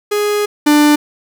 45% pulse tone pair in turn, 415.3 / 296.6 Hz, G#4 / D4, 0 / +17 cents, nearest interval tritone, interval 583 cents, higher first, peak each -13 / -7 dBFS, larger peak second, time 0.11-0.46 / 0.66-0.96 s, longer first, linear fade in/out 10 ms, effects none

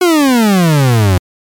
40% pulse exponential sweep, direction down, 371.4 to 87.5 Hz, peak -6 dBFS, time 0.01-1.18 s, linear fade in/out 5 ms, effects MP3 96 kbps

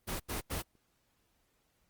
pink noise bursts, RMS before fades -36 dBFS, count 3, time 0.07-0.626 s, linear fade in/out 20 ms, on 130 ms, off 83 ms, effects pink hiss -75 dBFS RMS until 1.89 s + Opus 24 kbps

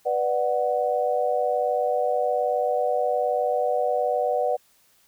sine chord, B minor, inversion none, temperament just, 493.9 / 592.7 / 740.8 Hz, B4 / D5 / F#5, 0 / +16 / +2 cents, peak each -25 dBFS, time 0.05-4.57 s, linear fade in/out 20 ms, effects white hiss -61 dBFS RMS until 5.07 s

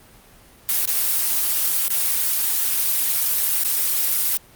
blue noise with dropouts, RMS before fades -20 dBFS, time 0.69-4.37 s, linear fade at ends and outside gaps 0 ms, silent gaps 0.855-0.876 / 1.881-1.904 / 3.636-3.648 s, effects pink hiss -49 dBFS RMS until 4.55 s + Opus 32 kbps

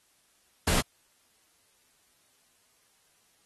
pink noise, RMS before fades -26 dBFS, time 0.67-0.81 s, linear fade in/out 5 ms, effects white hiss -67 dBFS RMS until 3.45 s + AAC 32 kbps

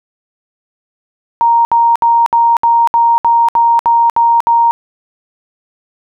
sine tone bursts, 932.3 Hz, A#5, in tune, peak -6 dBFS, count 11, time 1.41-4.71 s, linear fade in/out 0 ms, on 240 ms, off 66 ms, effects none

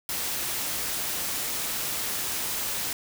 white noise, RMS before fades -30 dBFS, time 0.09-2.93 s, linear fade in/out 2 ms, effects none

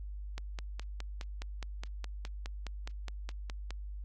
click train, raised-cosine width 0.2 ms, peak -24 dBFS, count 17, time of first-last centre 0.38-3.706 s, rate 4.81 Hz, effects added 50 Hz sine -39 dBFS peak until 4.04 s + Opus 48 kbps

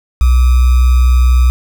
sine tone with sample-and-hold, 62.2 Hz, B1, 13 cents sharp, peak -5 dBFS, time 0.21-1.5 s, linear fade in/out 0 ms, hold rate 1225 Hz, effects none

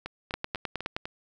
two click trains, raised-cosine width 0.3 ms, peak -14 / -19 dBFS, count 7 / 5, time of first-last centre 0.34-0.965 / 0.06-1.055 s, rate 9.6 / 4.02 Hz, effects none

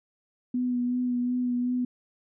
sine tone with vibrato, 246.9 Hz, B3, in tune, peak -24 dBFS, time 0.54-1.85 s, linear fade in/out 5 ms, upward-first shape sine, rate 2.7 Hz, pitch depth 20 cents each way, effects none

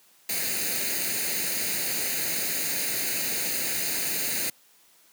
white noise with comb filter, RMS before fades -28 dBFS, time 0.29-4.5 s, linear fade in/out 5 ms, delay 0.45 ms, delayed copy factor +0.7, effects white hiss -59 dBFS RMS until 5.12 s + high-pass 150 Hz 12 dB/octave

